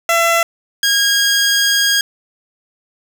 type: tone pair in turn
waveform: 15% pulse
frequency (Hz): 673 / 1630.5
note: E5 / G#6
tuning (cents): +36 / -32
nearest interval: octave + minor third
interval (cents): 1532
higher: second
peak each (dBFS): -5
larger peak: neither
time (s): 0.09-0.43 / 0.83-2.01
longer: second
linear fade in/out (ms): 2
effects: none